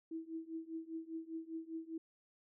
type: tone with tremolo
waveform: sine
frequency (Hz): 325.1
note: E4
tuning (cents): -24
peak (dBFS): -38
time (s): 0.11-1.98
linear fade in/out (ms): 5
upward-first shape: triangle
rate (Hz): 5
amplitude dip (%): 95
effects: none